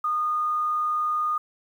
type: tone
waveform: sine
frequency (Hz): 1226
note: D#6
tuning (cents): -26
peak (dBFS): -22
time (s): 0.04-1.38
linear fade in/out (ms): 5
effects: 9-bit